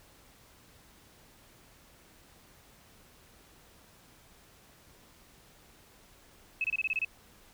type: tone bursts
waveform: sine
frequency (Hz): 2586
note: E7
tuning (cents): -34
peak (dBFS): -27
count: 8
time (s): 6.61-7.048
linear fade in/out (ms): 2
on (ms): 32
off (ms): 26
effects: pink hiss -59 dBFS RMS until 7.53 s